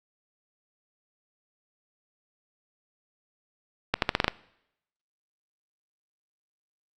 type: accelerating click train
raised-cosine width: 0.3 ms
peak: -5 dBFS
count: 7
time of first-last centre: 3.94-4.28 s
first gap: 82 ms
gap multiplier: 0.85
effects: noise-tail reverb RT60 0.8 s tail -22 dB re dry + Opus 48 kbps